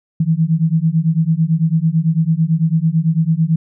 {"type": "beating tone pair", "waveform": "sine", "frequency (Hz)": [157.5, 166.5], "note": ["D#3", "E3"], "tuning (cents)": [21, 18], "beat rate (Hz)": 9, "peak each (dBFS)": -15, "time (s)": [0.2, 3.56], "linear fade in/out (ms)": 5, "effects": []}